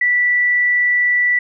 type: tone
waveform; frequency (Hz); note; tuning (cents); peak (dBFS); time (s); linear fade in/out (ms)
sine; 1964; B6; -10; -12; 0.01-1.39; 5
effects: none